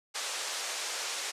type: band-pass noise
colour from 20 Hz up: white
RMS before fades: -36 dBFS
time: 0.14-1.32 s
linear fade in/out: 20 ms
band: 430 to 7900 Hz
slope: 24 dB/octave
effects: resampled to 32000 Hz

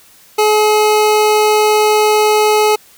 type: tone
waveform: 25% pulse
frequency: 425.5 Hz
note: G#4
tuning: 42 cents sharp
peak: -5 dBFS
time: 0.38-2.76 s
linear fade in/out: 10 ms
effects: white hiss -45 dBFS RMS until 2.97 s

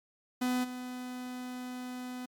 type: tone with level steps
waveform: 45% pulse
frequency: 250.6 Hz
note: B3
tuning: 25 cents sharp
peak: -28 / -38 dBFS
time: 0.41-2.26 s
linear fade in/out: 10 ms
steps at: 0.63 s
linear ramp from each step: 20 ms
effects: MP3 96 kbps

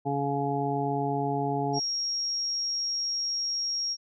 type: harmonic tone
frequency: 140.6 Hz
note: C#3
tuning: 25 cents sharp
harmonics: 1 / 2 / 3 / 5 / 6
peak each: -32 / -32 / -32 / -32 / -32 dBFS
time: 0.05-1.8 s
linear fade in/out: 20 ms
type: tone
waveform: sine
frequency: 5588 Hz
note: F8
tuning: in tune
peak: -27 dBFS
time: 1.73-3.97 s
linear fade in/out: 50 ms
effects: none

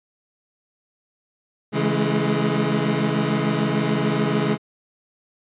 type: chord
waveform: 25% pulse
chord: A major seventh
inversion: first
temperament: equal with one note detuned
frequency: 138.59 / 164.81 / 207.7 / 214.5 Hz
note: C#3 / E3 / G#3 / A3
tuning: 0 / 0 / 0 / -44 cents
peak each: -21 dBFS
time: 1.72-4.58 s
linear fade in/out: 50 ms
effects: resampled to 8000 Hz

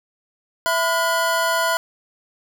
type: tone cluster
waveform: square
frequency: 661 / 1003 / 1437 Hz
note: E5 / B5 / F6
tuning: +5 / +26 / +49 cents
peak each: -23 dBFS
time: 0.66-1.77 s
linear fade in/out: 0 ms
effects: none

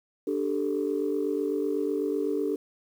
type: chord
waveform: sine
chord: D suspended fourth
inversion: none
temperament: equal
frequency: 293.7 / 392 / 440 Hz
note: D4 / G4 / A4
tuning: 0 / 0 / 0 cents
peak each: -29 dBFS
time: 0.27-2.56 s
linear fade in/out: 5 ms
effects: tanh soft clip ceiling -17 dBFS + 9-bit

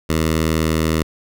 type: tone with notch filter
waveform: 10% pulse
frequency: 79.8 Hz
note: D#2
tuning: 44 cents sharp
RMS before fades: -18 dBFS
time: 0.09-1.03 s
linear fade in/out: 10 ms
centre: 770 Hz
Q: 1.9
effects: none

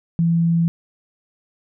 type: tone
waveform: sine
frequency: 167.6 Hz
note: E3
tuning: 29 cents sharp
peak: -14 dBFS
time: 0.19-0.68 s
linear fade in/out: 0 ms
effects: none

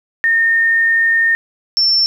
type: tone pair in turn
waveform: sine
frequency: 1828 / 5390 Hz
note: A#6 / E8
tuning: -34 / +38 cents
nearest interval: octave + perfect fifth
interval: 1872 cents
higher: second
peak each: -10 dBFS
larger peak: neither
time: 0.24-1.35 / 1.77-2.06 s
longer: first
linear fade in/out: 0 ms
effects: 8-bit

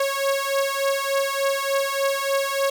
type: beating tone pair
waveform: sawtooth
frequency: 548 / 551.4 Hz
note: C#5 / C#5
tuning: -20 / -9 cents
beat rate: 3.4 Hz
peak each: -20 dBFS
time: 0-2.7 s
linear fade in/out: 5 ms
effects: none

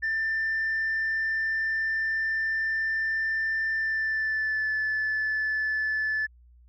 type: tone with pitch glide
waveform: sine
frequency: 1783 to 1739.3 Hz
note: A6 to A6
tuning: +22 to -20 cents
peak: -23 dBFS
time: 0.02-6.27 s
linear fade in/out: 20 ms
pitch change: -42 cents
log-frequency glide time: 3.74-4.7 s
effects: tanh soft clip ceiling -22 dBFS + added 60 Hz sine -52 dBFS peak until 6.68 s

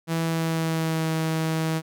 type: tone with pitch glide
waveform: sawtooth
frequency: 164.3 to 160.27 Hz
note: E3 to E3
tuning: -5 to -48 cents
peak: -19 dBFS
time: 0.07-1.82 s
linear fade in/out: 50 ms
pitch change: -43 cents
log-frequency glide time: 0.22-1.1 s
effects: none

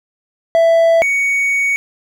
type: tone pair in turn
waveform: triangle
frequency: 663 / 2235 Hz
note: E5 / C#7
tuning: +10 / +14 cents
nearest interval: octave + major sixth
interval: 2104 cents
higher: second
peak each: -6 / -11 dBFS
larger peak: first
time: 0.55-1.02 / 1.02-1.76 s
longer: second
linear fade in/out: 0 ms
effects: none

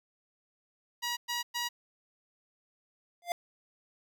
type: tone bursts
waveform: 10% pulse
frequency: 960 Hz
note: B5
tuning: 49 cents flat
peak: -23 dBFS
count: 3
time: 1.02-1.69 s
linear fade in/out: 20 ms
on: 150 ms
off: 110 ms
type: tone with exponential growth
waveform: square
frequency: 696 Hz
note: F5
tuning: 6 cents flat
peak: -26 dBFS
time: 3.22-3.32 s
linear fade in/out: 1 ms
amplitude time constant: 21 ms
effects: none

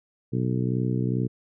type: harmonic tone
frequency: 62.4 Hz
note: B1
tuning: 19 cents sharp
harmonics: 2 / 3 / 4 / 5 / 6 / 7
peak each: -25 / -29 / -31 / -33 / -35 / -36 dBFS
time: 0.32-1.28 s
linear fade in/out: 20 ms
effects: none

